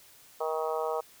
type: harmonic tone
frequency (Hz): 158.1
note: D#3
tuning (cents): +28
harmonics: 3 / 4 / 5 / 6 / 7 / 8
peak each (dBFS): -32 / -34 / -36 / -38 / -39 / -40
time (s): 0.4-1.01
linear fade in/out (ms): 10
effects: white hiss -56 dBFS RMS until 1.2 s